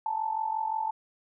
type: tone with amplitude modulation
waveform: sine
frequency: 880 Hz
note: A5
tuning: in tune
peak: -24 dBFS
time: 0.06-0.91 s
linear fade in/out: 2 ms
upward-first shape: sine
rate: 45.7 Hz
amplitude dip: 75%
effects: none